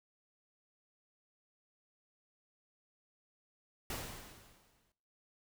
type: noise with exponential decay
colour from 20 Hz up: pink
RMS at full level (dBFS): -39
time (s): 3.9-4.92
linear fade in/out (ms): 2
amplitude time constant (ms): 220
effects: noise-tail reverb RT60 0.6 s tail -17 dB re dry